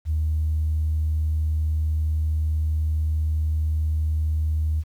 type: tone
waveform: sine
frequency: 77.7 Hz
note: D#2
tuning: 2 cents flat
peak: -19 dBFS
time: 0.05-4.84 s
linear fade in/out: 50 ms
effects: tanh soft clip ceiling -15 dBFS + 9-bit